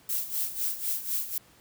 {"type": "noise with tremolo", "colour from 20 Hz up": "violet", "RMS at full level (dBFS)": -28, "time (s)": [0.09, 1.38], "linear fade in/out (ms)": 2, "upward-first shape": "sine", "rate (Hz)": 4, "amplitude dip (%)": 75, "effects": ["pink hiss -58 dBFS RMS until 1.6 s", "high-pass 60 Hz 12 dB/octave"]}